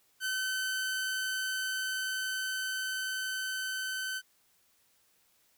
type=tone with level ramp; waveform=sawtooth; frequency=1527 Hz; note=G6; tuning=46 cents flat; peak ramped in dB=-27 to -30 dBFS; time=0.2-4.22 s; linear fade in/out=50 ms; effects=white hiss -69 dBFS RMS until 5.57 s